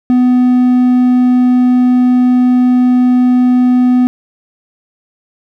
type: tone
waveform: triangle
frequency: 249.7 Hz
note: B3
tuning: 19 cents sharp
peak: -4 dBFS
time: 0.1-4.07 s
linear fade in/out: 0 ms
effects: none